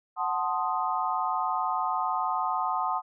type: chord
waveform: sine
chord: F# diminished seventh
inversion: none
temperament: equal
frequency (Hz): 740 / 880 / 1046.5 / 1244.5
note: F#5 / A5 / C6 / Eb6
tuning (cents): 0 / 0 / 0 / 0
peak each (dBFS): -31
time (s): 0.16-3.02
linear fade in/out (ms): 50
effects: none